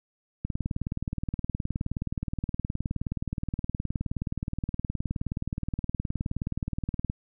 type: click train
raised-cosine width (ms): 5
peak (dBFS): -17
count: 128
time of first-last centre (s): 0.45-7.099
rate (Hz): 19.1
effects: none